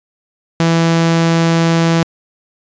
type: tone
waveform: sawtooth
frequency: 165.8 Hz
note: E3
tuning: 10 cents sharp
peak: -6 dBFS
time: 0.6-2.03 s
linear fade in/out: 0 ms
effects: resampled to 16000 Hz